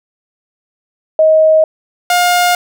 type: tone pair in turn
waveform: sine / sawtooth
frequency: 630 / 710.5 Hz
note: D#5 / F5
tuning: +21 / +30 cents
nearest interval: major second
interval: 209 cents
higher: second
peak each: -5 dBFS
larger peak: neither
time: 1.19-1.64 / 2.1-2.55 s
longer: neither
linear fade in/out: 2 ms
effects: none